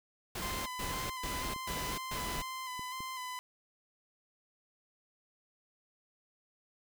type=noise bursts; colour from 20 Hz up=pink; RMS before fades=-39 dBFS; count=5; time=0.35-2.42 s; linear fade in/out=5 ms; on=310 ms; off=130 ms
type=tone with vibrato; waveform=sawtooth; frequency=1022 Hz; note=C6; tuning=41 cents flat; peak=-35 dBFS; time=0.42-3.39 s; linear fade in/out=0 ms; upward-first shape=square; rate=2 Hz; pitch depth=29 cents each way
type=clicks; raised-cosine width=3 ms; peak=-34 dBFS; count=6; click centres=1.45 / 1.502 / 1.562 / 2.286 / 2.794 / 3.005 s
effects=none